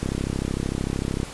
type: click train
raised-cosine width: 3 ms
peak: -12 dBFS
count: 41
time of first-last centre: 0.03-1.231 s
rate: 33.3 Hz
effects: pink hiss -38 dBFS RMS until 1.33 s + resampled to 24000 Hz